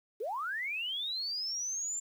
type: linear sweep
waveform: sine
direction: up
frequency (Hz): 380.5 to 7330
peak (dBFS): -33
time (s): 0.2-2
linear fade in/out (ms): 10
effects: 10-bit